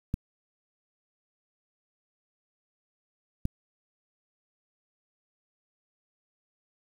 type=clicks; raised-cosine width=5 ms; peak=-15 dBFS; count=2; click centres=0.141 / 3.454 s; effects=8-bit